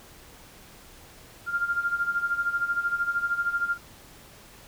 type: tone with tremolo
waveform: sine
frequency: 1398 Hz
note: F6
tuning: 1 cent sharp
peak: -21 dBFS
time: 1.46-3.78 s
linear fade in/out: 50 ms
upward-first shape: sine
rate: 13 Hz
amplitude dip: 75%
effects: pink hiss -50 dBFS RMS until 4.67 s